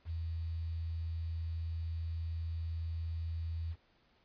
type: tone with quantisation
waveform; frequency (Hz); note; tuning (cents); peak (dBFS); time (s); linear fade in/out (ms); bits
sine; 82.41; E2; 0; -35; 0.05-3.76; 50; 10
effects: pink hiss -70 dBFS RMS until 4.24 s + resampled to 11025 Hz